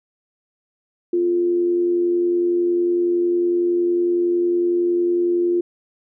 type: tone with amplitude modulation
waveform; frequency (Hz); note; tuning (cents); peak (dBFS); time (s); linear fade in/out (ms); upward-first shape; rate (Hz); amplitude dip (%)
sine; 349.2; F4; 0; -14; 1.13-5.61; 5; sine; 90.9; 35
effects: none